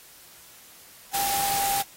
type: tone in noise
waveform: sine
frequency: 795 Hz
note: G5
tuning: 24 cents sharp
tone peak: -26 dBFS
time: 1.13-1.83 s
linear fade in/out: 20 ms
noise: white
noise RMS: -28 dBFS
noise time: 1.13-1.83 s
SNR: -1 dB
effects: white hiss -50 dBFS RMS until 1.96 s + AAC 48 kbps